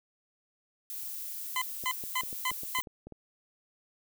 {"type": "noise", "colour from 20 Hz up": "violet", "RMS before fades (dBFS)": -39, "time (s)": [0.9, 2.82], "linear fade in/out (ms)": 0}
{"type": "tone bursts", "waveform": "20% pulse", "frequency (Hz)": 1020, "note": "C6", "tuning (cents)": -44, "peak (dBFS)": -23, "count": 5, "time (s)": [1.56, 2.805], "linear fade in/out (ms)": 2, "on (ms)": 57, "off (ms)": 240}
{"type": "clicks", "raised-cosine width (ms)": 2, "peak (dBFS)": -32, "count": 10, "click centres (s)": [1.838, 2.038, 2.235, 2.329, 2.515, 2.634, 2.788, 2.872, 3.07, 3.123]}
{"effects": []}